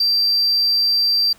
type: tone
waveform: triangle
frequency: 4699 Hz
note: D8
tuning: in tune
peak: -12 dBFS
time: 0-1.33 s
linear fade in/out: 5 ms
effects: tanh soft clip ceiling -9 dBFS + pink hiss -50 dBFS RMS until 1.38 s